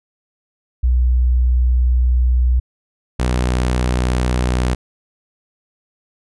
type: tone pair in turn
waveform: sine / sawtooth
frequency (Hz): 61.74 / 61.96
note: B1 / B1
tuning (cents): 0 / +6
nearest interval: unison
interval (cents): 6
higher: second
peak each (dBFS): -11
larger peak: neither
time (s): 0.83-2.6 / 3.19-4.75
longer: first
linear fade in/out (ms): 10
effects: resampled to 24000 Hz